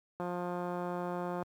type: click train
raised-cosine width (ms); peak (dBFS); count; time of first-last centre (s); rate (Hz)
1; -24; 218; 0.2-1.426; 177
effects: high-pass 80 Hz 12 dB/octave + 10-bit